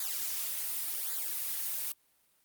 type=noise with flanger; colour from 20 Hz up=blue; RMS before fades=-35 dBFS; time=0-1.92 s; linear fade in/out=2 ms; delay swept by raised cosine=0.35 to 4.35 ms; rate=0.89 Hz; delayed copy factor=-0.8; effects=white hiss -70 dBFS RMS until 2.44 s + Opus 48 kbps